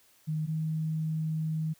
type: tone pair in turn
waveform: sine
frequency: 155.56 / 157.82 Hz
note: D#3 / D#3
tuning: 0 / +25 cents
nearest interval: unison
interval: 25 cents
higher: second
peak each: -28 dBFS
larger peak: neither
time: 0.27-0.47 / 0.47-1.74 s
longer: second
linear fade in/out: 20 ms
effects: white hiss -63 dBFS RMS until 1.79 s